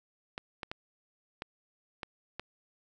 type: clicks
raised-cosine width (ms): 0.3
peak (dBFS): -21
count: 6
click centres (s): 0.379 / 0.632 / 0.715 / 1.421 / 2.032 / 2.396
effects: none